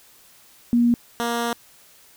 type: tone pair in turn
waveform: sine / 10% pulse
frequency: 238.2 / 235.3 Hz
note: A#3 / A#3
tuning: +38 / +16 cents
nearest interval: unison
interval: 22 cents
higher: first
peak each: -14 dBFS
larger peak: neither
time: 0.73-0.94 / 1.2-1.53 s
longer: second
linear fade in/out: 0 ms
effects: white hiss -52 dBFS RMS until 2.16 s